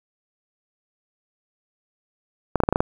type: clicks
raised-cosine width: 1 ms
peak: -4 dBFS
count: 7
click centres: 2.557 / 2.603 / 2.636 / 2.689 / 2.726 / 2.759 / 2.805 s
effects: 7-bit